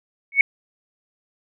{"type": "tone with exponential growth", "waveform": "sine", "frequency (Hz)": 2217, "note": "C#7", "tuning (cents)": 0, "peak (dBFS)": -5, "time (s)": [0.32, 0.41], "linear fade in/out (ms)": 2, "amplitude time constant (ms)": 19, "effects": []}